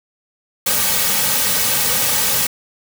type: noise with comb filter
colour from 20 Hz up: white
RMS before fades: -17 dBFS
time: 0.66-2.47 s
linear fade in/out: 5 ms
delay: 2.9 ms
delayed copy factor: -0.85
effects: none